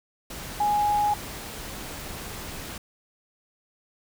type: tone in noise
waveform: sine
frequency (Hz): 830.6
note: G#5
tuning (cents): 0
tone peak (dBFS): -20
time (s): 0.6-1.14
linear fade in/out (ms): 5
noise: pink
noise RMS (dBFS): -37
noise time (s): 0.3-2.78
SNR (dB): +14
effects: none